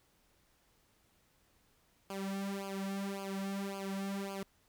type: tone with flanger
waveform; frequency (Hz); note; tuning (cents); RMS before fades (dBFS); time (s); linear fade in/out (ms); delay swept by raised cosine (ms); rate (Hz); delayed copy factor
sawtooth; 196; G3; 0; -39; 2.1-4.43; 2; 0.52 to 3.12; 1.8; -1
effects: pink hiss -71 dBFS RMS until 4.68 s